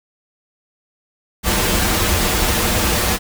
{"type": "noise with comb filter", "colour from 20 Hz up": "pink", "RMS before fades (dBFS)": -17, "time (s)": [1.43, 3.19], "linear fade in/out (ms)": 50, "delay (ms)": 7.3, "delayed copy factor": -0.65, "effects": []}